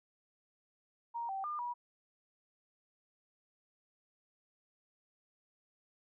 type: tone with pitch steps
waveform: sine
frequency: 937 / 775 / 1204 / 966 Hz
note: A#5 / G5 / D6 / B5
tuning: +9 / -20 / +43 / -39 cents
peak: -36 dBFS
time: 1.14-1.74 s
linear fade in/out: 20 ms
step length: 150 ms
effects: none